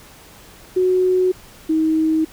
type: tone pair in turn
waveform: sine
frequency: 368.5 / 316.8 Hz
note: F#4 / D#4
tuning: -7 / +31 cents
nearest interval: minor third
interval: 262 cents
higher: first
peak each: -13 / -14 dBFS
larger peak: first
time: 0.76-1.32 / 1.69-2.25 s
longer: neither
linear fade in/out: 10 ms
effects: pink hiss -44 dBFS RMS until 2.32 s